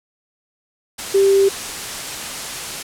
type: tone in noise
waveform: sine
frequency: 392.1 Hz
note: G4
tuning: in tune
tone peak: -10 dBFS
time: 1.14-1.49 s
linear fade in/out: 10 ms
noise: white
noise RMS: -27 dBFS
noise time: 0.98-2.83 s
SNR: +14 dB
effects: low-pass 10000 Hz 12 dB/octave